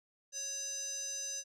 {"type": "tone with band-pass filter", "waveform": "square", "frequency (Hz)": 554.4, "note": "C#5", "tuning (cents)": 0, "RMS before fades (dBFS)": -40, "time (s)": [0.32, 1.44], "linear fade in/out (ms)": 50, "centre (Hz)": 6100, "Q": 7.4, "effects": []}